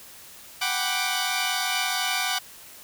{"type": "chord", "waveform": "10% pulse", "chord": "G major seventh", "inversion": "third", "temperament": "equal", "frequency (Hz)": [740, 784, 987.8, 1174.7], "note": ["F#5", "G5", "B5", "D6"], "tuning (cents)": [0, 0, 0, 0], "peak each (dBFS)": [-19, -23, -25, -21], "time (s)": [0.61, 2.39], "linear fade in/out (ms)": 10, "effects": ["white hiss -46 dBFS RMS until 2.83 s"]}